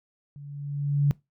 sine tone with level ramp, 143.2 Hz, D3, 43 cents flat, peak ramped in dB -40 to -16 dBFS, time 0.36-1.11 s, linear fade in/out 0 ms, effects noise-tail reverb RT60 0.2 s tail -22 dB re dry

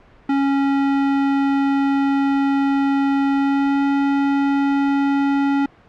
square tone with pitch glide, 276.4 to 278.8 Hz, C#4 to C#4, -5 to +10 cents, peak -16 dBFS, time 0.29-5.66 s, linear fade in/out 5 ms, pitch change +15 cents, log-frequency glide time 3.35-3.83 s, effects pink hiss -49 dBFS RMS until 5.88 s + low-pass 2000 Hz 12 dB/octave

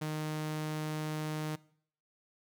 sawtooth tone, 154.2 Hz, D#3, 15 cents flat, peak -30 dBFS, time 0.01-1.56 s, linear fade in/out 10 ms, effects noise-tail reverb RT60 0.6 s tail -21 dB re dry

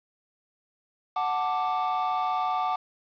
triangle chord, D major, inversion first, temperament equal, 740 / 880 / 1174.7 Hz, F#5 / A5 / D6, 0 / 0 / 0 cents, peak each -26 / -29 / -27 dBFS, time 1.16-2.76 s, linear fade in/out 5 ms, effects resampled to 11025 Hz + 8-bit

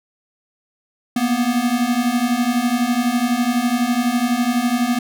square beating tone pair, 235 / 247 Hz, A#3 / B3, +14 / 0 cents, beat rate 12 Hz, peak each -21 / -19 dBFS, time 1.16-4.99 s, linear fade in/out 5 ms, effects none

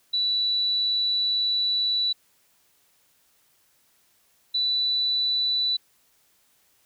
sine tone pair in turn, 3951 / 3970 Hz, B7 / B7, 0 / +8 cents, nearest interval unison, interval 8 cents, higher second, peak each -21 dBFS, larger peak neither, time 0.13-2.13 / 4.54-5.77 s, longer first, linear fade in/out 10 ms, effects white hiss -64 dBFS RMS until 6.85 s

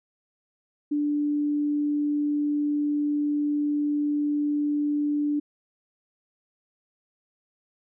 sine tone, 293.7 Hz, D4, in tune, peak -22 dBFS, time 0.91-5.4 s, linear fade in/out 10 ms, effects none

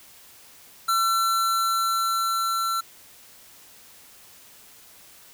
square tone with level ramp, 1350 Hz, E6, 41 cents sharp, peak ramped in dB -20 to -24 dBFS, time 0.88-2.81 s, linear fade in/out 10 ms, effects white hiss -50 dBFS RMS until 5.33 s

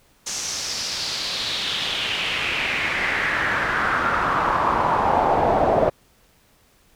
brown noise with band-pass filter sweep, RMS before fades -22 dBFS, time 0.26-5.9 s, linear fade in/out 10 ms, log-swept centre 6500 to 630 Hz, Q 3.4, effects pink hiss -58 dBFS RMS until 6.95 s

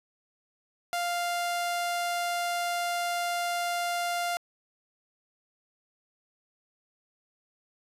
sawtooth tone, 698 Hz, F5, 1 cent flat, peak -24 dBFS, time 0.93-4.37 s, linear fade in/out 0 ms, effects resampled to 32000 Hz + 9-bit

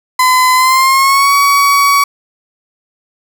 35% pulse tone with pitch glide, 1017 to 1128.4 Hz, C6 to C#6, -50 to +30 cents, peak -5 dBFS, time 0.19-2.04 s, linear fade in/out 5 ms, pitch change +180 cents, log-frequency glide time 0.55-1.33 s, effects none

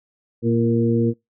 harmonic tone with a mistuned harmonic, 116.54 Hz, A#2, in tune, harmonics 1 / 2 / 3 / 4, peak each -21 / -19 / -23 / -23 dBFS, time 0.42-1.14 s, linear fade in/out 50 ms, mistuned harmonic 3, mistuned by -29 cents, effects noise-tail reverb RT60 0.2 s tail -26 dB re dry

